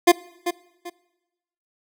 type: tone with echo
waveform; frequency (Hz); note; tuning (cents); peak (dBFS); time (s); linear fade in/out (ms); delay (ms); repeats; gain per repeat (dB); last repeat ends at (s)
25% pulse; 349.2; F4; 0; -6; 0.07-0.12; 10; 390; 2; -11; 0.9
effects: noise-tail reverb RT60 1.0 s tail -21 dB re dry